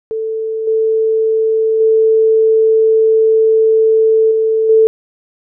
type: tone with level steps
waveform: sine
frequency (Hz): 442.3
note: A4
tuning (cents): +9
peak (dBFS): -16 / -10 / -7 / -10 / -5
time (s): 0.11-4.87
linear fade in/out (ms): 0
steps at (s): 0.67 / 1.8 / 4.31 / 4.69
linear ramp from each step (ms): 5
effects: none